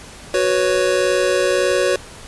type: chord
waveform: square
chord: F# suspended fourth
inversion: none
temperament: just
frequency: 370 / 493.3 / 555 Hz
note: F#4 / B4 / C#5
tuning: 0 / -2 / +2 cents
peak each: -20 / -21 / -19 dBFS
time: 0.34-1.96 s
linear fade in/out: 2 ms
effects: pink hiss -38 dBFS RMS until 2.27 s + resampled to 24000 Hz